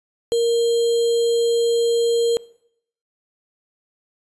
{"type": "tone with sample-and-hold", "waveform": "sine", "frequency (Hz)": 466.2, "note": "A#4", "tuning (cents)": 0, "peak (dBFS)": -15, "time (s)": [0.32, 2.37], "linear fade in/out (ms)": 0, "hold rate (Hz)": 3675, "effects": ["noise-tail reverb RT60 0.7 s tail -22 dB re dry", "resampled to 24000 Hz"]}